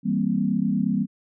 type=chord; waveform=sine; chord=C dominant seventh; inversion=first; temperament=equal with one note detuned; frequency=162.54 / 196 / 233.1 / 261.6 Hz; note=E3 / G3 / Bb3 / C4; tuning=-24 / 0 / 0 / 0 cents; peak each=-29 / -23 / -25 / -28 dBFS; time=0.03-1.07 s; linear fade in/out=50 ms; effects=none